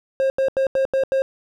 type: tone bursts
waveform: triangle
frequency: 535 Hz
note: C5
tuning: 38 cents sharp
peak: -14 dBFS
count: 6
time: 0.2-1.22 s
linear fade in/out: 0 ms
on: 100 ms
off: 84 ms
effects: none

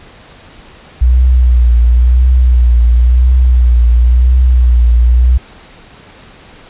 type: tone with vibrato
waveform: sine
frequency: 60.9 Hz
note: B1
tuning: 24 cents flat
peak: -4 dBFS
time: 1.01-5.38 s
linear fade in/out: 10 ms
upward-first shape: triangle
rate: 0.96 Hz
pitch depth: 70 cents each way
effects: pink hiss -38 dBFS RMS until 6.69 s + resampled to 8000 Hz

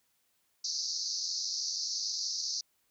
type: band-pass noise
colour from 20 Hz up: pink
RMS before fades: -35 dBFS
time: 0.64-2.61 s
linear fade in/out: 5 ms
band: 4300 to 6200 Hz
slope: 96 dB/octave
effects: white hiss -74 dBFS RMS until 2.9 s

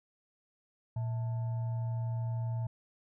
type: tone with frequency modulation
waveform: sine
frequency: 116.54 Hz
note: A#2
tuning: in tune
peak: -31 dBFS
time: 0.96-2.67 s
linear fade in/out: 5 ms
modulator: 768 Hz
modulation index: 0.22
effects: none

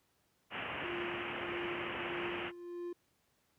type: low-pass noise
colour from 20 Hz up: white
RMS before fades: -41 dBFS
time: 0.5-2.52 s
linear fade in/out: 50 ms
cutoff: 3000 Hz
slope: 96 dB/octave
type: tone with tremolo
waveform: triangle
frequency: 349.2 Hz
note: F4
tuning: in tune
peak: -36 dBFS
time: 0.84-2.93 s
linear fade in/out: 5 ms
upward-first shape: triangle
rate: 1.6 Hz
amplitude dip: 70%
effects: pink hiss -75 dBFS RMS until 3.58 s + high-pass 80 Hz 12 dB/octave

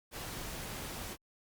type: noise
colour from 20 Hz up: pink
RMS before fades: -42 dBFS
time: 0.11-1.17 s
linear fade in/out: 50 ms
effects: Opus 48 kbps

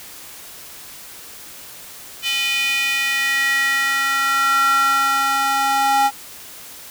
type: tone with high-pass filter sweep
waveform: square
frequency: 273.3 Hz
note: C#4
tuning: 24 cents flat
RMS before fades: -18 dBFS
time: 2.22-6.11 s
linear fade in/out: 50 ms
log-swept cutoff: 2800 to 890 Hz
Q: 4.6
effects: white hiss -38 dBFS RMS until 6.9 s

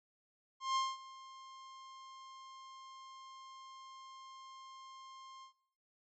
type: tone with ADSR envelope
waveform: 45% pulse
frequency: 1060 Hz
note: C6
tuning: 22 cents sharp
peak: -30 dBFS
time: 0.6-5.53 s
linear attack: 160 ms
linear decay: 210 ms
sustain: -21 dB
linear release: 100 ms
effects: noise-tail reverb RT60 0.8 s tail -23 dB re dry + MP3 32 kbps

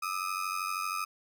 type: ring-modulated tone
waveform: 35% pulse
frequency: 1251 Hz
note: D#6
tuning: 9 cents sharp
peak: -27 dBFS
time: 0.02-1.05 s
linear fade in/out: 10 ms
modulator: 46.4 Hz
effects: none

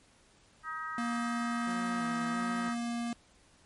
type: harmonic tone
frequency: 316.4 Hz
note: D#4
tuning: 29 cents sharp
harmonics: 3 / 4 / 5 / 6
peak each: -48 / -37 / -43 / -44 dBFS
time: 0.63-2.76 s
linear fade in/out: 50 ms
type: tone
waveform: square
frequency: 235.8 Hz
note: A#3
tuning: 20 cents sharp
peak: -33 dBFS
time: 0.98-3.13 s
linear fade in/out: 2 ms
type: tone with vibrato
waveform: sawtooth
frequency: 173.7 Hz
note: F3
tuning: 9 cents flat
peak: -38 dBFS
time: 1.67-2.69 s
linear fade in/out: 0 ms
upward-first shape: square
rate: 1.5 Hz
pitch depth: 66 cents each way
effects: pink hiss -63 dBFS RMS until 3.65 s + MP3 48 kbps

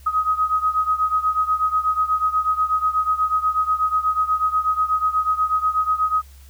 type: beating tone pair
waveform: sine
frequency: 1258 / 1266.2 Hz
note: D#6 / D#6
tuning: +19 / +30 cents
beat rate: 8.2 Hz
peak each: -19 / -22 dBFS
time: 0.06-6.22 s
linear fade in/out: 10 ms
effects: added 68 Hz sine -42 dBFS peak until 6.49 s + white hiss -53 dBFS RMS until 6.49 s

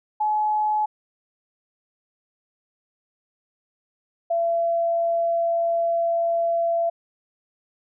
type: tone pair in turn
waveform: sine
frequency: 851 / 675.4 Hz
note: G#5 / E5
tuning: +42 / +42 cents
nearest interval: major third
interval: 400 cents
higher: first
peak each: -19 dBFS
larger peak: neither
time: 0.2-0.86 / 4.3-6.9 s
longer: second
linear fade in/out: 10 ms
effects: none

